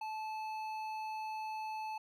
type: tone with hard clipping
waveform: sine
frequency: 870 Hz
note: A5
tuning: 20 cents flat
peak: -40 dBFS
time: 0.01-1.98 s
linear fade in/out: 5 ms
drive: 9 dB
effects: none